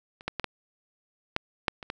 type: clicks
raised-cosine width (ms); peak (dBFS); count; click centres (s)
0.3; -29 / -13 / -14 / -13 / -9 / -7 / -24 / -16; 8; 0.209 / 0.28 / 0.397 / 0.443 / 1.364 / 1.682 / 1.828 / 1.901
effects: none